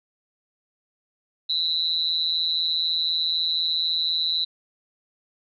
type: tone with amplitude modulation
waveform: sine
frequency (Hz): 3961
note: B7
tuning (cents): +4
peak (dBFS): -17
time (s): 1.49-4.45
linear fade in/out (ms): 10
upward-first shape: sine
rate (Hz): 164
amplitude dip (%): 95
effects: none